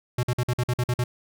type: tone bursts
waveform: square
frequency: 123.2 Hz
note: B2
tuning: 4 cents flat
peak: -22 dBFS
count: 9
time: 0.18-1.04 s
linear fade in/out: 5 ms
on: 52 ms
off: 49 ms
effects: none